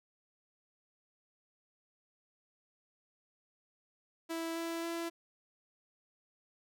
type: tone with pitch steps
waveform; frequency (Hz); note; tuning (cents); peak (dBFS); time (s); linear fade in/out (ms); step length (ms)
sawtooth; 329.6 / 332.7 / 335.7; E4 / E4 / E4; 0 / +16 / +32; -32; 4.29-5.1; 20; 270
effects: none